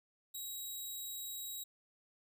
10% pulse tone, 3835 Hz, A#7, 48 cents sharp, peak -34 dBFS, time 0.34-1.64 s, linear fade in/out 10 ms, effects none

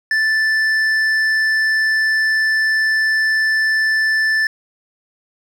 sine tone with hard clipping, 1759 Hz, A6, 1 cent flat, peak -15 dBFS, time 0.11-4.47 s, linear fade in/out 2 ms, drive 6 dB, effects none

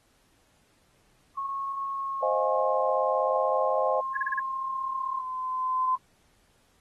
sine tone with pitch glide, 1095 to 1063.8 Hz, C#6 to C6, -22 to +28 cents, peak -29 dBFS, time 1.37-5.21 s, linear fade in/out 10 ms, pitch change -50 cents, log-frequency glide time 1.91-2.87 s
sine chord, F minor seventh, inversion second, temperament equal, 523.3 / 622.3 / 698.5 / 830.6 Hz, C5 / Eb5 / F5 / Ab5, 0 / 0 / 0 / 0 cents, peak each -27 / -28 / -32 / -30 dBFS, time 2.22-4.01 s, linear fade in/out 10 ms
sine tone with exponential growth, 1028 Hz, C6, 31 cents flat, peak -21 dBFS, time 3.33-5.96 s, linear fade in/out 5 ms, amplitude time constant 570 ms
sine tone bursts, 1676 Hz, G#6, 15 cents sharp, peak -24 dBFS, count 5, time 4.15-4.396 s, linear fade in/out 5 ms, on 22 ms, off 34 ms
effects pink hiss -66 dBFS RMS until 6.8 s + AAC 32 kbps

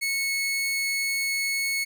sawtooth tone, 2199 Hz, C#7, 14 cents flat, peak -21 dBFS, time 0.01-1.85 s, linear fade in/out 20 ms, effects none

